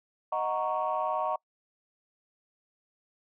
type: chord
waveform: sine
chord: D# minor seventh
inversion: none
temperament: equal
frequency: 622.3 / 740 / 932.3 / 1108.7 Hz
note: D#5 / F#5 / A#5 / C#6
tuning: 0 / 0 / 0 / 0 cents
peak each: -32 dBFS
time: 0.32-1.36 s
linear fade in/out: 5 ms
effects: noise-tail reverb RT60 0.1 s tail -26 dB re dry + tanh soft clip ceiling -19 dBFS